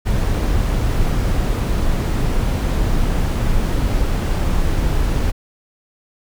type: noise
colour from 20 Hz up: brown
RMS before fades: -17 dBFS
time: 0.05-5.32 s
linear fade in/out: 20 ms
effects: none